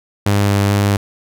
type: tone with vibrato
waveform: sawtooth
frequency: 100.8 Hz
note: G2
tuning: 49 cents sharp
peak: -8 dBFS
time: 0.26-0.97 s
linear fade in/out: 5 ms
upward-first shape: square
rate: 2.3 Hz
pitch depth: 8 cents each way
effects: none